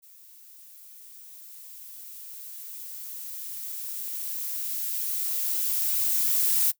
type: noise with level ramp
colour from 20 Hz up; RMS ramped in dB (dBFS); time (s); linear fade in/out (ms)
violet; -52 to -22; 0.02-6.72; 20
effects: noise-tail reverb RT60 0.1 s tail -20 dB re dry